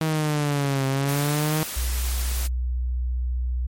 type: linear two-way sweep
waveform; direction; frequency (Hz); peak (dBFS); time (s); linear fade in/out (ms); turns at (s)
sawtooth; down then up; 159.6 to 133.7 to 157; -17; 0.01-1.63; 0; 0.87
type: noise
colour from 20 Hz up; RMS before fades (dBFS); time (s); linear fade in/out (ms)
white; -32; 1.07-2.48; 20
type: tone with vibrato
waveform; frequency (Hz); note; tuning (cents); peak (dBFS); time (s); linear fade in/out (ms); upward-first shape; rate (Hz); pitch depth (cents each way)
sine; 61.7; B1; -1; -22; 1.76-3.67; 10; sine; 15; 10
effects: MP3 64 kbps